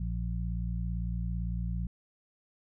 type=harmonic tone; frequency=57.8 Hz; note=A#1; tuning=14 cents flat; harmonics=1 / 2 / 3; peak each=-32 / -37 / -37 dBFS; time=0-1.87 s; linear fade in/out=5 ms; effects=none